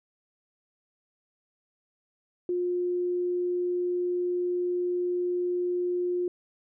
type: tone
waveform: sine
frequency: 356 Hz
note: F4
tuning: 33 cents sharp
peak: -25 dBFS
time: 2.49-6.28 s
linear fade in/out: 2 ms
effects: none